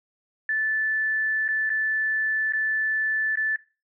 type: tone with dropouts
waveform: sine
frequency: 1751 Hz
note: A6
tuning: 9 cents flat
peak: -22 dBFS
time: 0.49-3.56 s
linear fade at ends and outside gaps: 2 ms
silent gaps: 1.48-1.487 / 1.694-1.701 / 2.523-2.534 / 3.356-3.372 s
effects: noise-tail reverb RT60 0.3 s tail -17 dB re dry